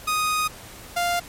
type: tone pair in turn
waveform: sawtooth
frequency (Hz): 1244.5 / 698.5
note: D#6 / F5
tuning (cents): 0 / 0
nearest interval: minor seventh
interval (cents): 1000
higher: first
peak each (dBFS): -17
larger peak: neither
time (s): 0.07-0.48 / 0.96-1.2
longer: first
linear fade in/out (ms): 10
effects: pink hiss -42 dBFS RMS until 1.28 s + MP3 64 kbps